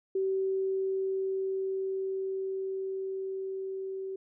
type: tone with level ramp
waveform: sine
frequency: 383.5 Hz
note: G4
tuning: 38 cents flat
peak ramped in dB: -26 to -34 dBFS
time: 0.15-4.16 s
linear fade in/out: 5 ms
effects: none